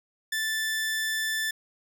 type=tone; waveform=sawtooth; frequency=1760 Hz; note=A6; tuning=in tune; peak=-23 dBFS; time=0.32-1.51 s; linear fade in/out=5 ms; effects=none